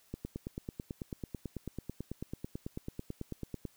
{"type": "click train", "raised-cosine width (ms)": 3, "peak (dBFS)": -25, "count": 33, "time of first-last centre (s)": [0.14, 3.653], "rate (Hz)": 9.11, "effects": ["white hiss -66 dBFS RMS until 3.76 s"]}